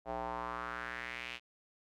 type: tone with band-pass filter sweep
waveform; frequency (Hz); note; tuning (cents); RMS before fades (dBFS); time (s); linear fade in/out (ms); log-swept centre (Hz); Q
square; 60.2; B1; -44; -41; 0.05-1.4; 50; 700 to 2800; 3.1
effects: none